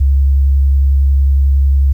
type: tone with vibrato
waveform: sine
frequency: 68.6 Hz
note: C#2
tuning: 17 cents flat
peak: -7 dBFS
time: 0-1.93 s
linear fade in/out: 10 ms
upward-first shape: square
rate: 11 Hz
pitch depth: 12 cents each way
effects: 8-bit